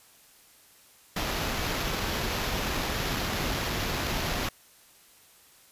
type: noise with sample-and-hold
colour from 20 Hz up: pink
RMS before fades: -30 dBFS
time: 1.16-4.49 s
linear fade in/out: 5 ms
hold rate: 8820 Hz
effects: white hiss -57 dBFS RMS until 5.71 s + resampled to 32000 Hz